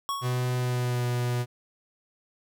square tone with exponential decay, 1108.7 Hz, C#6, in tune, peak -26 dBFS, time 0.09-0.65 s, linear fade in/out 0 ms, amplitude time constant 120 ms
45% pulse tone with pitch glide, 125.2 to 122.41 Hz, B2 to B2, +24 to -15 cents, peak -25 dBFS, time 0.21-1.46 s, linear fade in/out 50 ms, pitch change -39 cents, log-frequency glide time 0.56-1.06 s
effects none

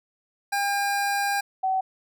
25% pulse / sine tone pair in turn, 804 / 758.9 Hz, G5 / F#5, +44 / +44 cents, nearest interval minor second, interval 100 cents, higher first, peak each -19 / -21 dBFS, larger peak first, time 0.52-1.41 / 1.63-1.81 s, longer first, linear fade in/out 10 ms, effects none

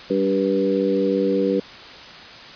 harmonic tone with a mistuned harmonic, 97.2 Hz, G2, 14 cents flat, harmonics 2 / 3 / 4 / 5, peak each -24 / -23 / -23 / -21 dBFS, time 0.1-1.6 s, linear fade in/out 5 ms, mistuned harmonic 3, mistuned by -17 cents, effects white hiss -39 dBFS RMS until 2.55 s + resampled to 11025 Hz

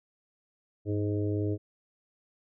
harmonic tone with a mistuned harmonic, 103.83 Hz, G#2, in tune, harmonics 1 / 3 / 4 / 5 / 6, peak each -29 / -32 / -34 / -42 / -44 dBFS, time 0.85-1.58 s, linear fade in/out 50 ms, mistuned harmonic 1, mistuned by -30 cents, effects none

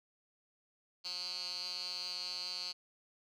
10% pulse tone with band-pass filter, 180.1 Hz, F#3, 46 cents flat, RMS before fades -41 dBFS, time 1.04-2.73 s, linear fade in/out 20 ms, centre 4400 Hz, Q 8.1, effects none

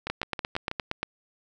two click trains, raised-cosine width 0.3 ms, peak -15 / -12 dBFS, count 5 / 9, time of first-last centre 0.07-0.714 / 0.1-1.03 s, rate 6.21 / 8.6 Hz, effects none

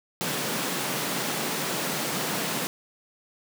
pink high-pass noise, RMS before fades -29 dBFS, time 0.21-2.67 s, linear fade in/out 0 ms, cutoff 140 Hz, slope 48 dB/octave, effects none

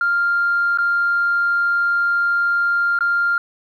sine tone with dropouts, 1396.9 Hz, F6, in tune, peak -14 dBFS, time 0.01-3.38 s, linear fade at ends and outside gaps 2 ms, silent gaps 0.775-0.785 / 2.989-3.007 s, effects tanh soft clip ceiling -10 dBFS + 9-bit

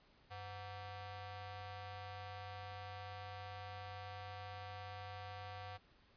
sawtooth ring-modulated tone, 415.3 Hz, G#4, in tune, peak -40 dBFS, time 0.3-5.78 s, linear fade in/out 20 ms, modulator 320 Hz, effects pink hiss -69 dBFS RMS until 6.16 s + resampled to 11025 Hz

